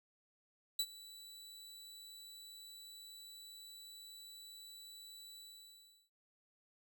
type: tone with ADSR envelope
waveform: sawtooth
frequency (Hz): 3951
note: B7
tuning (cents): 0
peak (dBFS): -28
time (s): 0.79-6.1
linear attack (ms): 4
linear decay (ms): 58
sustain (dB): -21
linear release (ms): 720
effects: none